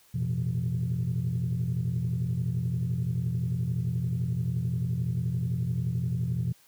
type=tone cluster; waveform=sine; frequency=88.1 / 112.7 / 124.2 / 170.3 Hz; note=F2 / A2 / B2 / F3; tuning=+16 / +42 / +10 / -43 cents; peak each=-36 / -34 / -27 / -31 dBFS; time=0.14-6.53 s; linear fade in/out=10 ms; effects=tanh soft clip ceiling -20 dBFS + white hiss -60 dBFS RMS until 6.67 s